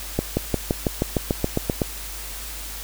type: accelerating click train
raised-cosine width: 2 ms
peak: -6 dBFS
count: 12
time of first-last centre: 0.19-1.818 s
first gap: 180 ms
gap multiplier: 0.96
effects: added 50 Hz sine -36 dBFS peak until 2.83 s + white hiss -35 dBFS RMS until 2.83 s